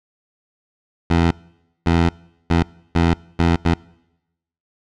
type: tone bursts at uneven times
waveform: 15% pulse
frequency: 84.3 Hz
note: E2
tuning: 39 cents sharp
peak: -7 dBFS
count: 6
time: 1.1-1.31 / 1.86-2.09 / 2.5-2.63 / 2.95-3.14 / 3.39-3.56 / 3.65-3.74 s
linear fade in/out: 5 ms
effects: noise-tail reverb RT60 0.9 s tail -24 dB re dry + low-pass 4000 Hz 12 dB/octave